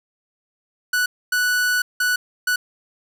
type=tone bursts at uneven times; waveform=45% pulse; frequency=1480 Hz; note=F#6; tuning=in tune; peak=-17 dBFS; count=4; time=0.93-1.06 / 1.32-1.82 / 2-2.16 / 2.47-2.56 s; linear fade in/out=5 ms; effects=none